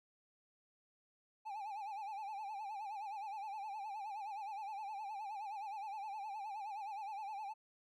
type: tone with vibrato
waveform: triangle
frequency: 828 Hz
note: G#5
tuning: 5 cents flat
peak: -40 dBFS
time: 1.45-7.54 s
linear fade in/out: 20 ms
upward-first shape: sine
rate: 9.6 Hz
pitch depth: 110 cents each way
effects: none